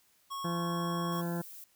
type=tone; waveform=square; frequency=1100 Hz; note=C#6; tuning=14 cents flat; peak=-37 dBFS; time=0.3-1.22 s; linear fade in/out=20 ms
type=harmonic tone; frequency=171.4 Hz; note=F3; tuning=32 cents flat; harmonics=1 / 2 / 3 / 4 / 5 / 6 / 8 / 9 / 10; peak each=-33 / -39 / -43 / -45 / -47 / -49 / -51 / -52 / -53 dBFS; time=0.44-1.42 s; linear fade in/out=10 ms
type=noise; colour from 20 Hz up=violet; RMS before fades=-48 dBFS; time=1.12-1.64 s; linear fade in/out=2 ms
effects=white hiss -68 dBFS RMS until 1.75 s